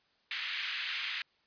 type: band-pass noise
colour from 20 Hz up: pink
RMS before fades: -37 dBFS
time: 0.31-1.22 s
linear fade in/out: 2 ms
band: 1800 to 3900 Hz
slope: 24 dB/octave
effects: white hiss -71 dBFS RMS until 1.46 s + resampled to 11025 Hz